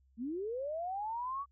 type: linear sweep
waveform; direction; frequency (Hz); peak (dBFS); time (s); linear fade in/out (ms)
sine; up; 214.5 to 1151; -35; 0.17-1.46; 50
effects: added 66 Hz sine -65 dBFS peak until 1.51 s